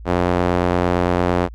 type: tone with band-pass filter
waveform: sawtooth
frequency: 88.8 Hz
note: F2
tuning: 29 cents sharp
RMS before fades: -18 dBFS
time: 0.05-1.49 s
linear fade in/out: 50 ms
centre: 620 Hz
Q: 0.69
effects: added 55 Hz sine -33 dBFS peak until 1.54 s